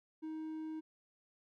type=tone; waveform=triangle; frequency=314.8 Hz; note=D#4; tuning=20 cents sharp; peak=-38 dBFS; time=0.22-0.81 s; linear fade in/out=20 ms; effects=none